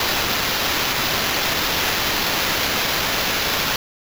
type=noise with sample-and-hold; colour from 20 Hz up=violet; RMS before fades=-21 dBFS; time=0-3.76 s; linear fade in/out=2 ms; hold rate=8820 Hz; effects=none